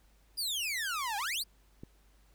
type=exponential two-way sweep; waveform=sawtooth; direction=down then up; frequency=5010 to 784 to 5010 Hz; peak=-29 dBFS; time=0.37-1.44 s; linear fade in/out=20 ms; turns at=1.17 s
type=click; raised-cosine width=3 ms; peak=-31 dBFS; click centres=1.835 s
effects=added 50 Hz sine -62 dBFS peak until 2.34 s + pink hiss -69 dBFS RMS until 2.34 s